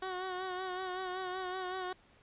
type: tone with vibrato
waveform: 15% pulse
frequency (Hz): 370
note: F#4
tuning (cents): 0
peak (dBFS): -30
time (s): 0.02-1.93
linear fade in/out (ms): 5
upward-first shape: sine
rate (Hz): 5.3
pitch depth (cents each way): 38
effects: pink hiss -64 dBFS RMS until 2.22 s + resampled to 8000 Hz